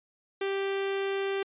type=tone with notch filter; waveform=sawtooth; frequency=392 Hz; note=G4; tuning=in tune; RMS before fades=-30 dBFS; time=0.41-1.43 s; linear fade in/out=5 ms; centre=940 Hz; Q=1.4; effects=resampled to 8000 Hz